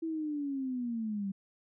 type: linear sweep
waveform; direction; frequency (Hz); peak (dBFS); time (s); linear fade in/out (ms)
sine; down; 329.6 to 191.4; -32; 0.02-1.32; 10
effects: none